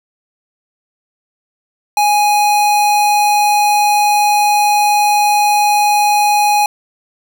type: tone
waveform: square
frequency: 830.6 Hz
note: G#5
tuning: in tune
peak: -10 dBFS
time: 1.97-6.66 s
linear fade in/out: 2 ms
effects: none